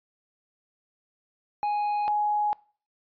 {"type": "tone pair in turn", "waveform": ["triangle", "sine"], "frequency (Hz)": [830.6, 835.9], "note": ["G#5", "G#5"], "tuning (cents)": [0, 11], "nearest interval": "unison", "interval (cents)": 11, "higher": "second", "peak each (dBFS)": -22, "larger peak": "neither", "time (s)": [[1.63, 2.08], [2.08, 2.53]], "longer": "neither", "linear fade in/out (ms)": 0, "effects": ["noise-tail reverb RT60 0.4 s tail -23 dB re dry", "resampled to 11025 Hz"]}